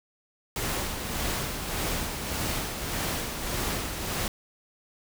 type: noise with tremolo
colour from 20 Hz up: pink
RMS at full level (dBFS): -29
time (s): 0.56-4.28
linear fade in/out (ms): 2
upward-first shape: sine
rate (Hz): 1.7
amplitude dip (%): 45
effects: none